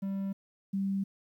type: tone pair in turn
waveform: triangle / sine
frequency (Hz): 195.4 / 195.4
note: G3 / G3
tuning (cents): -5 / -5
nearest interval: unison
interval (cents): 0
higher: neither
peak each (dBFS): -29 / -28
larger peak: second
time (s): 0.02-0.33 / 0.73-1.04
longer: neither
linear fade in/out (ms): 10
effects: 11-bit